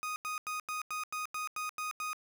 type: tone bursts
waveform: 30% pulse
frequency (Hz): 1244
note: D#6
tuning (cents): -1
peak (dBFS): -32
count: 10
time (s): 0.03-2.131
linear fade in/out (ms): 0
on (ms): 130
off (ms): 89
effects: none